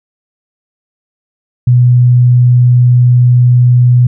sine tone, 123.3 Hz, B2, 2 cents flat, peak -3 dBFS, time 1.67-4.07 s, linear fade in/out 5 ms, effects none

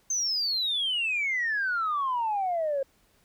sine exponential sweep, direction down, 6320 to 533 Hz, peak -24 dBFS, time 0.1-2.83 s, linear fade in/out 5 ms, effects tanh soft clip ceiling -21 dBFS + pink hiss -65 dBFS RMS until 3.24 s

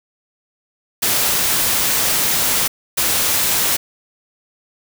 white noise bursts at uneven times, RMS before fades -17 dBFS, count 2, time 1.02-2.68 / 2.97-3.77 s, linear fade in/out 10 ms, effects none

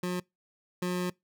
25% pulse tone pair in turn, 179.7 / 179.7 Hz, F3 / F3, +50 / +50 cents, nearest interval unison, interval 0 cents, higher neither, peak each -26 / -25 dBFS, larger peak second, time 0.03-0.2 / 0.82-1.1 s, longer second, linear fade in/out 5 ms, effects noise-tail reverb RT60 0.2 s tail -25 dB re dry

